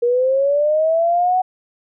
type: linear sweep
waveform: sine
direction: up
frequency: 471.8 to 749 Hz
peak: -13 dBFS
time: 0.02-1.42 s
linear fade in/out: 10 ms
effects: none